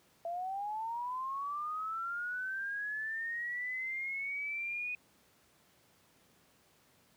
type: linear sweep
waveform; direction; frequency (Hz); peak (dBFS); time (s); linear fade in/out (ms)
sine; up; 668 to 2489; -35; 0.25-4.95; 2
effects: pink hiss -67 dBFS RMS until 7.16 s + high-pass 100 Hz 12 dB/octave